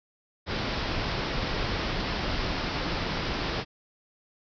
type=low-pass noise; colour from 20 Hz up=pink; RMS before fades=-30 dBFS; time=0.46-3.65 s; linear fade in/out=50 ms; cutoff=5400 Hz; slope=96 dB/octave; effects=none